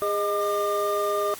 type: tone cluster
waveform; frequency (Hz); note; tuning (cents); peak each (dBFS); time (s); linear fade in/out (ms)
triangle; 409.3 / 620 / 1200; G#4 / D#5 / D6; -25 / -6 / +37; -25; 0.02-1.34; 0
effects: white hiss -41 dBFS RMS until 1.39 s + Opus 32 kbps